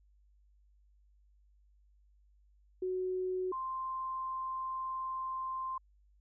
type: tone pair in turn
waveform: sine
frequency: 370 / 1046.5 Hz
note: F#4 / C6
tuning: 0 / 0 cents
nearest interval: octave + tritone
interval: 1800 cents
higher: second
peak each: -32 / -35 dBFS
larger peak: first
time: 2.82-3.52 / 3.52-5.78 s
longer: second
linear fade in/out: 5 ms
effects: added 50 Hz sine -63 dBFS peak until 6.2 s